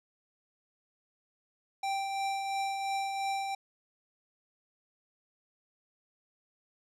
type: tone with tremolo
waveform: square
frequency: 784 Hz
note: G5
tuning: in tune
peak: -30 dBFS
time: 1.83-3.55 s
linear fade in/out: 5 ms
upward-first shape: triangle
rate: 2.9 Hz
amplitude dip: 40%
effects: low-pass 8000 Hz 12 dB/octave